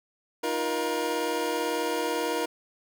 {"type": "chord", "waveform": "25% pulse", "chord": "Eb suspended second", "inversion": "none", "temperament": "equal with one note detuned", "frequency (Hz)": [311.1, 349.2, 474.6], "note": ["Eb4", "F4", "Bb4"], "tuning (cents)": [0, 0, 31], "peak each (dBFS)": [-29, -29, -25], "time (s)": [0.43, 2.46], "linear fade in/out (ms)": 10, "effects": []}